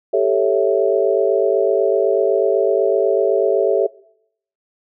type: chord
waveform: sine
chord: A dominant seventh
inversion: third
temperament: equal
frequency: 392 / 440 / 554.4 / 659.3 Hz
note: G4 / A4 / C#5 / E5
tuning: 0 / 0 / 0 / 0 cents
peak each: -18 / -18 / -19 / -19 dBFS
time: 0.13-3.87 s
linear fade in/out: 10 ms
effects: noise-tail reverb RT60 0.7 s tail -21 dB re dry